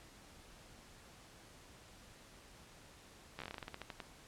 slowing click train, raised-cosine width 0.3 ms, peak -28 dBFS, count 15, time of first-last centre 3.39-4.002 s, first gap 13 ms, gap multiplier 1.17, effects pink hiss -59 dBFS RMS until 4.27 s + low-pass 10000 Hz 12 dB/octave

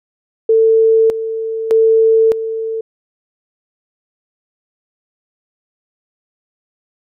sine tone with tremolo, 446.7 Hz, A4, 26 cents sharp, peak -7 dBFS, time 0.49-2.81 s, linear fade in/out 5 ms, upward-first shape square, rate 0.82 Hz, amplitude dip 70%, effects none

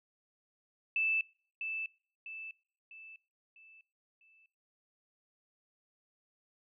sine tone with echo, 2637 Hz, E7, in tune, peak -28 dBFS, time 0.96-1.21 s, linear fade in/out 2 ms, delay 650 ms, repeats 5, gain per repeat -7 dB, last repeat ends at 4.46 s, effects noise-tail reverb RT60 0.5 s tail -26 dB re dry

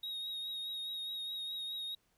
triangle tone with vibrato, 3766 Hz, A#7, 17 cents sharp, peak -37 dBFS, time 0.03-1.95 s, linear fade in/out 5 ms, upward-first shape triangle, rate 4.8 Hz, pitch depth 31 cents each way, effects pink hiss -75 dBFS RMS until 2.17 s

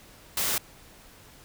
white noise, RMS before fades -27 dBFS, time 0.37-0.58 s, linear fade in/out 2 ms, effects pink hiss -52 dBFS RMS until 1.44 s

